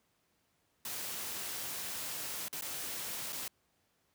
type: noise with dropouts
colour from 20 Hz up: white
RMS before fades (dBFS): -40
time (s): 0.85-3.48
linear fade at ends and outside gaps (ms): 2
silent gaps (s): 2.483-2.528 / 2.611-2.621 / 3.324-3.328
effects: pink hiss -75 dBFS RMS until 4.14 s + high-pass 80 Hz 12 dB/octave